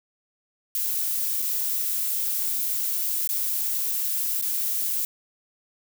violet noise with dropouts, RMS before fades -26 dBFS, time 0.75-5.05 s, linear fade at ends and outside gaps 1 ms, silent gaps 1.42-1.423 / 3.275-3.29 / 4.414-4.423 s, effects none

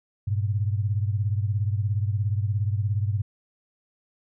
sine beating tone pair, 100 / 117 Hz, G2 / A#2, +35 / +7 cents, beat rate 17 Hz, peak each -23 / -28 dBFS, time 0.27-3.22 s, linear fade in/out 10 ms, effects none

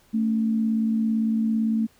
sine tone pair together, 222.2 / 280 Hz, A3 / C#4, +17 / +18 cents, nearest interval major third, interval 401 cents, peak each -20 / -32 dBFS, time 0.13-1.87 s, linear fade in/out 20 ms, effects pink hiss -59 dBFS RMS until 1.99 s

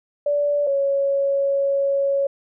sine tone pair in turn, 580 / 554.9 Hz, D5 / C#5, -22 / +2 cents, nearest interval minor second, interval 76 cents, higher first, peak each -17 / -17 dBFS, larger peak neither, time 0.26-0.67 / 0.67-2.27 s, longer second, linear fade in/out 5 ms, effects none

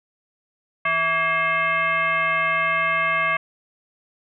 sine tone with frequency modulation, 1640 Hz, G#6, 22 cents flat, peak -18 dBFS, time 0.85-3.37 s, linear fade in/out 5 ms, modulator 493 Hz, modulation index 1.7, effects none

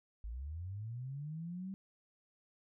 sine linear sweep, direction up, 50.7 to 196 Hz, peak -40 dBFS, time 0.24-1.74 s, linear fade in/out 0 ms, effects none

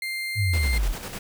35% pulse tone, 2100 Hz, C7, 6 cents sharp, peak -26 dBFS, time 0.02-0.78 s, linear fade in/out 2 ms
sine linear sweep, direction down, 110 to 33.37 Hz, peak -20 dBFS, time 0.35-0.95 s, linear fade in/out 50 ms
pink noise with tremolo, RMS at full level -34 dBFS, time 0.53-1.19 s, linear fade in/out 5 ms, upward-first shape square, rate 10 Hz, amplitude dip 45%
effects none

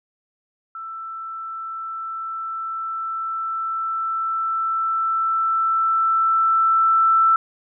sine tone with level ramp, 1329 Hz, E6, 14 cents sharp, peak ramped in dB -30 to -12 dBFS, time 0.75-7.36 s, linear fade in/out 2 ms, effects none

